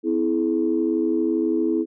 sine tone cluster, 254.2 / 326.7 / 424.5 Hz, C4 / E4 / G#4, -50 / -15 / +38 cents, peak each -25 / -20 / -25 dBFS, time 0.03-1.86 s, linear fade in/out 50 ms, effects tanh soft clip ceiling -9 dBFS

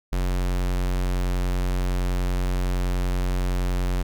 square tone, 45.32 Hz, F#1, 35 cents flat, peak -22 dBFS, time 0.12-4.03 s, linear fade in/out 10 ms, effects none

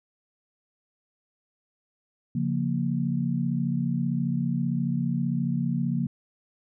sine chord, Bb minor, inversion first, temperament just, 139.85 / 174.81 / 233.1 Hz, Db3 / F3 / Bb3, +16 / +2 / 0 cents, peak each -28 dBFS, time 2.35-6.07 s, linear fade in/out 5 ms, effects none

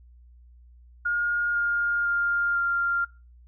sine tone with pitch steps, 1424 / 1413.3 / 1402.8 / 1392.3 Hz, F6 / F6 / F6 / F6, +33 / +20 / +7 / -6 cents, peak -22 dBFS, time 1.05-3.05 s, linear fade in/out 10 ms, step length 500 ms, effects noise-tail reverb RT60 0.3 s tail -21 dB re dry + added 60 Hz sine -49 dBFS peak until 3.47 s

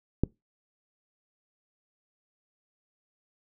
click, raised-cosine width 3 ms, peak -10 dBFS, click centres 0.236 s, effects noise-tail reverb RT60 0.2 s tail -23 dB re dry

